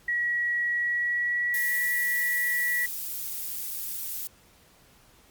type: tone with pitch glide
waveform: sine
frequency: 1919 to 1943.5 Hz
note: A#6 to B6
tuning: +50 to -28 cents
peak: -24 dBFS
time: 0.08-2.86 s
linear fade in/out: 5 ms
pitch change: +22 cents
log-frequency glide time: 0.71-1.86 s
type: noise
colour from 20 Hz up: violet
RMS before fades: -33 dBFS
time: 1.54-4.27 s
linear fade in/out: 0 ms
effects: pink hiss -58 dBFS RMS until 5.3 s + Opus 48 kbps